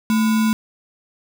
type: tone with sample-and-hold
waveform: sine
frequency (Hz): 220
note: A3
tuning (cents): 0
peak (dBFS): -14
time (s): 0.1-0.53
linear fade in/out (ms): 0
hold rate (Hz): 1225
effects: none